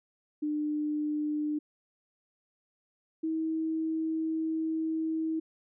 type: tone pair in turn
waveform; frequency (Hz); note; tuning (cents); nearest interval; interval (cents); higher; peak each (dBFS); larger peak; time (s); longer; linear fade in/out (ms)
sine; 300 / 320; D4 / D#4; +37 / +49; minor second; 112; second; -28; neither; 0.42-1.59 / 3.23-5.4; second; 10
effects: none